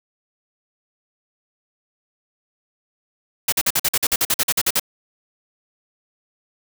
white noise bursts, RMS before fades -18 dBFS, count 15, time 3.48-4.797 s, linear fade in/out 5 ms, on 43 ms, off 48 ms, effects none

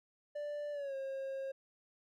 triangle tone with pitch glide, 587.3 to 538.6 Hz, D5 to C#5, 0 to -50 cents, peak -36 dBFS, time 0.35-1.52 s, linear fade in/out 10 ms, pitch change -150 cents, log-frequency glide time 0.72-0.95 s, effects none

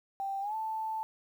sine tone with pitch glide, 784 to 880 Hz, G5 to A5, 0 to 0 cents, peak -32 dBFS, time 0.2-1.03 s, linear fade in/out 0 ms, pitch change +200 cents, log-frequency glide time 0.41-0.55 s, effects 10-bit

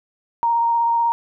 sine tone with vibrato, 932.3 Hz, A#5, in tune, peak -15 dBFS, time 0.43-1.12 s, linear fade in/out 0 ms, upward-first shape triangle, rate 16 Hz, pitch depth 15 cents each way, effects none

